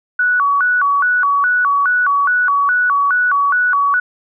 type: tone with vibrato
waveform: sine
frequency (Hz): 1291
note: E6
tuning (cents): -37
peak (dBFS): -11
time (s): 0.19-4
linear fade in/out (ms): 5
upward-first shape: square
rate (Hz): 2.4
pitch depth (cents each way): 230
effects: none